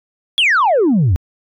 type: exponential sweep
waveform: sine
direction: down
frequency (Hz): 3458 to 77.2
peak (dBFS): -8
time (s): 0.38-1.16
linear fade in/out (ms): 0
effects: tanh soft clip ceiling -8 dBFS